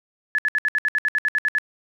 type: tone bursts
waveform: sine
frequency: 1715 Hz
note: A6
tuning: 45 cents flat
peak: -17 dBFS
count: 13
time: 0.35-1.584 s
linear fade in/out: 0 ms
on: 34 ms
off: 66 ms
effects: none